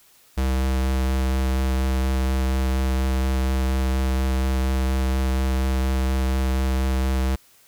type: tone with vibrato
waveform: square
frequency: 65.41 Hz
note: C2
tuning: in tune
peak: -20 dBFS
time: 0.37-7.36 s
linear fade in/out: 10 ms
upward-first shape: sine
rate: 4.2 Hz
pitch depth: 11 cents each way
effects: white hiss -55 dBFS RMS until 7.67 s